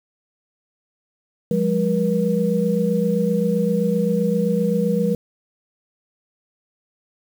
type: tone cluster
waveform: sine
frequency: 176.6 / 204.3 / 478.5 Hz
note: F3 / G#3 / A#4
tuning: +20 / -28 / +45 cents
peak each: -21 dBFS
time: 1.51-5.15 s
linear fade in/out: 2 ms
effects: 7-bit